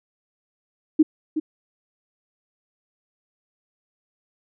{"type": "tone with echo", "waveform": "sine", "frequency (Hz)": 311.1, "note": "D#4", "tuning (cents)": 0, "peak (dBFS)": -10, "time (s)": [0.99, 1.03], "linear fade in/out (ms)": 10, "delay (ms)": 370, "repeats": 1, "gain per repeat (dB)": -10, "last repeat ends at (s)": 1.4, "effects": []}